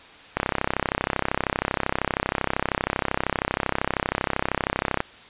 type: click train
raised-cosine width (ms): 0.5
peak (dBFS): -6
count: 153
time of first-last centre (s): 0.37-5.004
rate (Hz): 32.8
effects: white hiss -46 dBFS RMS until 5.29 s + resampled to 8000 Hz